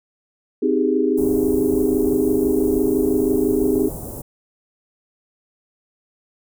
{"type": "chord", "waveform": "sine", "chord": "Ab major seventh", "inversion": "first", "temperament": "just", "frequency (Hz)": [259.6, 311.5, 389.3, 415.3], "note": ["C4", "Eb4", "G4", "Ab4"], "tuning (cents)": [-13, 2, -12, 0], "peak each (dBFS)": -21, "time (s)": [0.62, 3.89], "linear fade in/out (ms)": 10}
{"type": "band-stop noise", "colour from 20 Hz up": "pink", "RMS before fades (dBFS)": -31, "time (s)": [1.17, 4.22], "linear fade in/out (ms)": 10, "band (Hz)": [750, 9100], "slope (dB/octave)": 24}
{"effects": []}